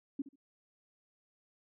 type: tone with echo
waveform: sine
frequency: 277.2 Hz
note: C#4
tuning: in tune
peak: -32 dBFS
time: 0.19-0.22 s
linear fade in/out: 5 ms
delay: 69 ms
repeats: 2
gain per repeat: -15 dB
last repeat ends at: 0.358 s
effects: none